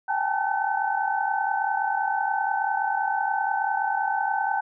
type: tone cluster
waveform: sine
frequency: 775 / 805 / 844 / 890 / 1520 Hz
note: G5 / G5 / G#5 / A5 / F#6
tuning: -20 / +46 / +28 / +20 / +46 cents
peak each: -29 dBFS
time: 0.08-4.61 s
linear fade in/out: 10 ms
effects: none